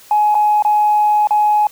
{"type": "tone with dropouts", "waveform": "sine", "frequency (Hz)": 841, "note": "G#5", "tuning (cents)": 22, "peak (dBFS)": -9, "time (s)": [0.11, 1.67], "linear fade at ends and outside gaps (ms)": 2, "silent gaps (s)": [[0.345, 0.351], [0.624, 0.649], [1.272, 1.307]], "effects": ["tanh soft clip ceiling -5 dBFS", "white hiss -43 dBFS RMS until 1.71 s"]}